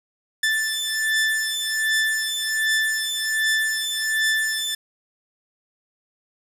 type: beating tone pair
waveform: sawtooth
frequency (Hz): 1760 / 1761.3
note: A6 / A6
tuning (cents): 0 / +1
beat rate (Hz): 1.3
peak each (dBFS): -20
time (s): 0.43-4.75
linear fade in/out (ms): 5
effects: resampled to 32000 Hz + 7-bit